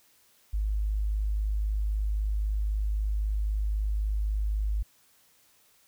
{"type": "tone", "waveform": "sine", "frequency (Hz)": 51.91, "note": "G#1", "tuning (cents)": 0, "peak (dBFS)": -25, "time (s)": [0.53, 4.83], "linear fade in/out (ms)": 10, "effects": ["white hiss -63 dBFS RMS until 5.87 s"]}